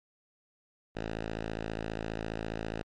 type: tone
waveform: 5% pulse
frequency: 54.8 Hz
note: A1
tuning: 6 cents flat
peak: -23 dBFS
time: 0.95-2.83 s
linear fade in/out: 10 ms
effects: low-pass 4000 Hz 12 dB/octave + MP3 48 kbps